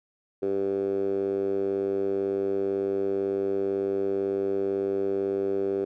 10% pulse tone with band-pass filter, 98 Hz, G2, in tune, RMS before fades -27 dBFS, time 0.42-5.85 s, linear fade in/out 10 ms, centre 400 Hz, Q 4.8, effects none

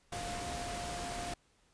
sine tone in noise, 702 Hz, F5, 9 cents sharp, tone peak -41 dBFS, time 0.12-1.34 s, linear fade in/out 5 ms, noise pink, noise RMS -41 dBFS, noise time 0.12-1.34 s, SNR -3 dB, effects pink hiss -70 dBFS RMS until 1.73 s + resampled to 22050 Hz

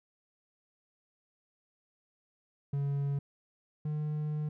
triangle tone pair in turn, 140.8 / 151.3 Hz, C#3 / D#3, +27 / -48 cents, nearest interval minor second, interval 125 cents, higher second, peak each -27 / -29 dBFS, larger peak first, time 2.73-3.19 / 3.85-4.49 s, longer second, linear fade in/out 5 ms, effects none

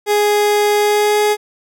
30% pulse tone with pitch glide, 415.3 to 419.2 Hz, G#4 to G#4, 0 to +16 cents, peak -9 dBFS, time 0.06-1.37 s, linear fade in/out 50 ms, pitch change +16 cents, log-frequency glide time 0.77-1.21 s, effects none

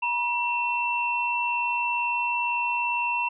sine tone pair together, 958.7 / 2699 Hz, A#5 / E7, +48 / +40 cents, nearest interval octave + tritone, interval 1792 cents, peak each -26 dBFS, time 0.02-3.29 s, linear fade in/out 10 ms, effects none

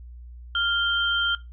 sine tone pair together, 1400 / 3143 Hz, F6 / G7, +4 / +4 cents, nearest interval octave + major second, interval 1400 cents, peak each -24 dBFS, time 0.55-1.35 s, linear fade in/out 2 ms, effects noise-tail reverb RT60 0.2 s tail -17 dB re dry + added 60 Hz sine -39 dBFS peak until 1.52 s

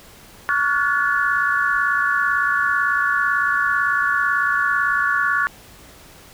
sine tone cluster, 1127 / 1416 / 1474 / 1726 Hz, C#6 / F6 / F#6 / A6, +28 / +23 / -7 / -34 cents, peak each -22 dBFS, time 0.49-5.47 s, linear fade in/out 0 ms, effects pink hiss -45 dBFS RMS until 6.33 s

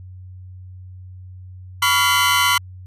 40% pulse tone cluster, 986 / 1134 / 1393 / 2049 / 3034 Hz, B5 / C#6 / F6 / C7 / F#7, -3 / +39 / -5 / -37 / +43 cents, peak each -20 dBFS, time 1.82-2.58 s, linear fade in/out 5 ms, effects added 92 Hz sine -35 dBFS peak until 2.86 s + resampled to 32000 Hz

